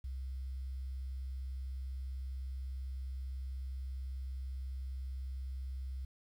sine tone with quantisation, 65.41 Hz, C2, in tune, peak -38 dBFS, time 0.04-6.05 s, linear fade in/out 5 ms, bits 11, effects none

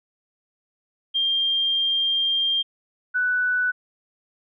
sine tone pair in turn, 3194 / 1488.3 Hz, G7 / F#6, +32 / +10 cents, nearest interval octave + minor second, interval 1322 cents, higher first, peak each -19 / -19 dBFS, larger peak neither, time 1.14-2.63 / 3.14-3.72 s, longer first, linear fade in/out 20 ms, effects none

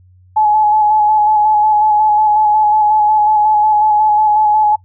sine tone with vibrato, 850 Hz, G#5, 40 cents sharp, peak -8 dBFS, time 0.36-4.76 s, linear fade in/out 10 ms, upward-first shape square, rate 5.5 Hz, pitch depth 21 cents each way, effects noise-tail reverb RT60 0.1 s tail -20 dB re dry + added 91 Hz sine -43 dBFS peak until 4.84 s

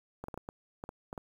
clicks, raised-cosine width 1 ms, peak -26 dBFS, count 9, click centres 0.24 / 0.284 / 0.342 / 0.376 / 0.489 / 0.839 / 0.891 / 1.129 / 1.178 s, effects 9-bit

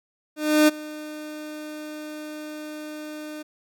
30% pulse tone with ADSR envelope, 304.2 Hz, D#4, 39 cents flat, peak -10 dBFS, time 0.36-3.43 s, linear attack 320 ms, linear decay 20 ms, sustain -21 dB, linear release 14 ms, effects none

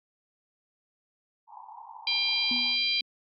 pink band-pass noise, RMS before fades -46 dBFS, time 1.47-2.77 s, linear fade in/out 50 ms, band 820 to 990 Hz, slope 96 dB/octave
harmonic tone, 795 Hz, G5, 24 cents sharp, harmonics 3 / 4 / 5 / 6, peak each -30 / -30 / -30 / -30 dBFS, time 2.07-3.01 s, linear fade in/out 2 ms
sine tone with exponential decay, 243.5 Hz, B3, 24 cents flat, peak -31 dBFS, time 2.51-3.02 s, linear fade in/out 2 ms, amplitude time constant 110 ms
effects none

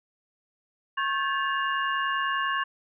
sine tone cluster, 1091 / 1573 / 1723 / 2826 Hz, C#6 / G6 / A6 / F7, -28 / +6 / -37 / +20 cents, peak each -27 / -33 / -30 / -35 dBFS, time 0.97-2.64 s, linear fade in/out 10 ms, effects none

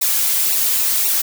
blue noise with flanger, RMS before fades -17 dBFS, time 0.01-1.22 s, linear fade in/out 10 ms, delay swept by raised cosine 0.61 to 6.51 ms, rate 1.9 Hz, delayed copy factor -0.9, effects none

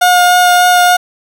30% pulse tone with vibrato, 717 Hz, F5, 45 cents sharp, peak -3 dBFS, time 0.01-0.97 s, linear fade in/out 10 ms, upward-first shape sine, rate 3.4 Hz, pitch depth 9 cents each way, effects none

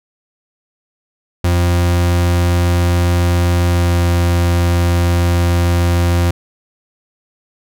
40% pulse tone with pitch glide, 87.31 to 86.76 Hz, F2 to F2, 0 to -11 cents, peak -10 dBFS, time 1.44-6.31 s, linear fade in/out 5 ms, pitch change -11 cents, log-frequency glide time 3.67-4.04 s, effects none

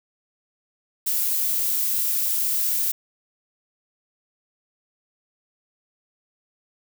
violet noise, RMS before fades -23 dBFS, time 1.06-2.92 s, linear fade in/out 10 ms, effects none

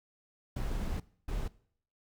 brown noise bursts at uneven times, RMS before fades -34 dBFS, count 2, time 0.56-1 / 1.28-1.48 s, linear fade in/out 5 ms, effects noise-tail reverb RT60 0.6 s tail -21 dB re dry

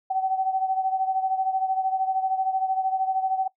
sine beating tone pair, 759 / 772 Hz, F#5 / G5, +44 / -27 cents, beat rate 13 Hz, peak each -23 / -28 dBFS, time 0.1-3.48 s, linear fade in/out 10 ms, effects noise-tail reverb RT60 0.1 s tail -20 dB re dry

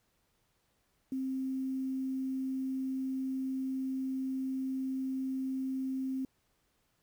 sine tone with quantisation, 263.5 Hz, C4, 12 cents sharp, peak -32 dBFS, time 1.12-6.25 s, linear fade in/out 2 ms, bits 10, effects pink hiss -75 dBFS RMS until 7.02 s

